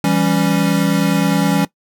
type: chord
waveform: square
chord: C# diminished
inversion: first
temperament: equal with one note detuned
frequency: 166.44 / 196 / 277.2 Hz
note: E3 / G3 / C#4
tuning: +17 / 0 / 0 cents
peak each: -18 dBFS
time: 0.04-1.65 s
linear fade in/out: 2 ms
effects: noise-tail reverb RT60 0.1 s tail -19 dB re dry